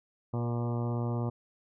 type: harmonic tone with a mistuned harmonic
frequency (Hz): 118.9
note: A#2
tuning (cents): +35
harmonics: 1 / 2 / 3 / 4 / 5 / 6 / 7 / 8 / 9 / 10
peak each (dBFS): -30 / -36 / -40 / -42 / -44 / -46 / -47 / -48 / -49 / -50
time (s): 0.33-1.3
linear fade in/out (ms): 10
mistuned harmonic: 4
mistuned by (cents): +16
effects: none